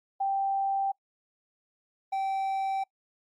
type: tone pair in turn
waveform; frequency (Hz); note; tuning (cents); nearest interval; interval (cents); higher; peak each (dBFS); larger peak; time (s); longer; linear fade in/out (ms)
sine / triangle; 784 / 775.4; G5 / G5; 0 / -19; unison; 19; first; -25; neither; 0.2-0.92 / 2.12-2.84; neither; 10
effects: noise-tail reverb RT60 0.1 s tail -24 dB re dry + Opus 48 kbps